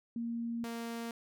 sine / sawtooth tone pair in turn, 233.1 / 231.9 Hz, A#3 / A#3, 0 / -9 cents, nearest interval unison, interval 9 cents, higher first, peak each -34 / -34 dBFS, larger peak neither, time 0.16-0.64 / 0.64-1.11 s, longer first, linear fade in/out 2 ms, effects none

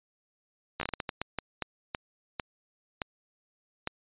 slowing click train, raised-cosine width 0.3 ms, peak -15 dBFS, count 15, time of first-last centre 0.8-3.874 s, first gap 13 ms, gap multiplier 1.38, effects resampled to 8000 Hz

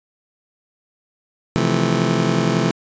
25% pulse chord, F major seventh, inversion second, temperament just, 130.96 / 163.7 / 174.61 / 218.3 Hz, C3 / E3 / F3 / A3, +2 / -12 / 0 / -13 cents, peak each -18 dBFS, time 1.56-2.71 s, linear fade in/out 0 ms, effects resampled to 16000 Hz

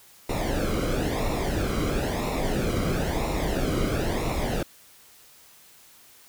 brown noise with flanger, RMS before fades -26 dBFS, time 0.29-4.63 s, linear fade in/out 5 ms, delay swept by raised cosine 0.63 to 1.15 ms, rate 1 Hz, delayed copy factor -0.7, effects white hiss -53 dBFS RMS until 6.28 s

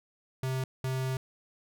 square tone bursts at uneven times, 130.81 Hz, C3, in tune, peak -30 dBFS, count 2, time 0.43-0.64 / 0.84-1.17 s, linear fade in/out 2 ms, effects none

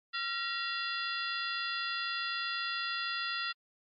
harmonic tone with a mistuned harmonic, 687 Hz, F5, 29 cents flat, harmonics 2 / 3 / 4 / 5 / 6 / 7, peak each -37 / -39 / -40 / -41 / -42 / -42 dBFS, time 0.13-3.53 s, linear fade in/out 20 ms, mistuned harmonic 3, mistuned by -140 cents, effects MP3 32 kbps

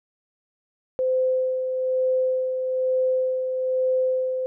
sine tone with tremolo, 515 Hz, C5, 28 cents flat, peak -18 dBFS, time 0.99-4.46 s, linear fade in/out 0 ms, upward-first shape sine, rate 1.1 Hz, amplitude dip 45%, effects none

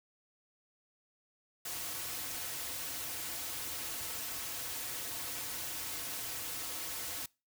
white noise with comb filter, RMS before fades -40 dBFS, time 1.65-7.26 s, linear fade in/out 5 ms, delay 5 ms, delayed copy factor -0.65, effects noise-tail reverb RT60 0.3 s tail -25 dB re dry

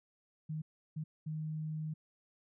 sine tone bursts at uneven times, 155.56 Hz, D#3, in tune, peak -36 dBFS, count 3, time 0.49-0.62 / 0.96-1.04 / 1.26-1.94 s, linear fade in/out 10 ms, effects none

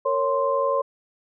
sine tone cluster, 462 / 553 / 1045 Hz, A#4 / C#5 / C6, -16 / -4 / -2 cents, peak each -27 / -22 / -24 dBFS, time 0.05-0.82 s, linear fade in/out 10 ms, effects none

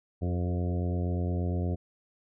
harmonic tone with a mistuned harmonic, 88.6 Hz, F2, 25 cents sharp, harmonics 1 / 2 / 3 / 4 / 5 / 6 / 7 / 8, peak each -28 / -34 / -38 / -40 / -42 / -44 / -45 / -46 dBFS, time 0.21-1.76 s, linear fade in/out 20 ms, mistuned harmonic 5, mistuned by -19 cents, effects none

